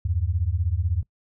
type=beating tone pair; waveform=sine; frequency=79 / 95 Hz; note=D#2 / F#2; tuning=+27 / +46 cents; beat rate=16 Hz; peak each=-24 dBFS; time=0.05-1.03 s; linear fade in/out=5 ms; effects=noise-tail reverb RT60 0.1 s tail -23 dB re dry

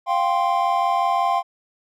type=chord; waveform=triangle; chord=F suspended second; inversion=none; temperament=equal; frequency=698.5 / 784 / 1046.5 Hz; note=F5 / G5 / C6; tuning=0 / 0 / 0 cents; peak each=-20 dBFS; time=0.06-1.43 s; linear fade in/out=50 ms; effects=none

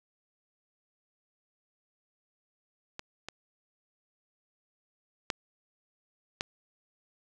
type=clicks; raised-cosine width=0.2 ms; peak=-21 / -21 / -11 / -13 dBFS; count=4; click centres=2.994 / 3.286 / 5.302 / 6.409 s; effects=none

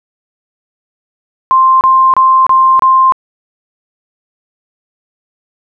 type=tone bursts; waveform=sine; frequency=1050 Hz; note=C6; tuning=6 cents sharp; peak=-4 dBFS; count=5; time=1.51-3.122 s; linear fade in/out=0 ms; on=300 ms; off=28 ms; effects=none

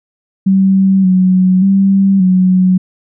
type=tone with pitch steps; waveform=sine; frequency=192.3 / 185.1 / 195 / 184.7 Hz; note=G3 / F#3 / G3 / F#3; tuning=-33 / +1 / -9 / -3 cents; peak=-6 dBFS; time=0.46-2.78 s; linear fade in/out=10 ms; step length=580 ms; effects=none

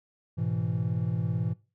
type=chord; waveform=triangle; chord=E major; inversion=first; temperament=equal with one note detuned; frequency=105.28 / 123.47 / 164.81 Hz; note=G#2 / B2 / E3; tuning=+24 / 0 / 0 cents; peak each=-29 dBFS; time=0.37-1.54 s; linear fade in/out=20 ms; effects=noise-tail reverb RT60 0.3 s tail -20 dB re dry

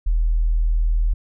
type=tone; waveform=sine; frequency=40.04 Hz; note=E1; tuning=50 cents flat; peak=-15 dBFS; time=0.06-1.14 s; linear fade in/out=10 ms; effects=none

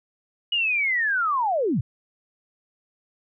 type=linear sweep; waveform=sine; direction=down; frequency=2916 to 92.5 Hz; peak=-20 dBFS; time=0.52-1.81 s; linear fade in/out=5 ms; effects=none

